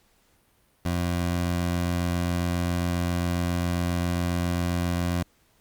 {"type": "tone", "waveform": "20% pulse", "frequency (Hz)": 87.4, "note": "F2", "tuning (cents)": 2, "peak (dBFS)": -19, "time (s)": [0.85, 5.23], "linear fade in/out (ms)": 5, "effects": ["pink hiss -64 dBFS RMS until 5.6 s", "Opus 48 kbps"]}